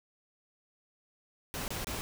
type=noise bursts; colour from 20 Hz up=pink; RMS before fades=-37 dBFS; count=3; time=1.54-2.01 s; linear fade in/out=0 ms; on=140 ms; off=25 ms; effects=none